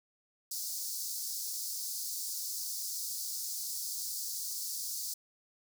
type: high-pass noise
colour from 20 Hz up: pink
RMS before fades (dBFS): -38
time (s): 0.51-5.14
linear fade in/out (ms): 5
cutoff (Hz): 4600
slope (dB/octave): 48
effects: none